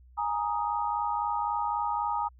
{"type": "chord", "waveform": "sine", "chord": "Ab suspended second", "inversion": "none", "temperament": "just", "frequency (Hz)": [830.6, 934.4, 1245.9], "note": ["Ab5", "Bb5", "Eb6"], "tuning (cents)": [0, 4, 2], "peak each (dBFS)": [-31, -30, -33], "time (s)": [0.17, 2.29], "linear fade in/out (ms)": 20, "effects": ["added 62 Hz sine -52 dBFS peak until 2.39 s"]}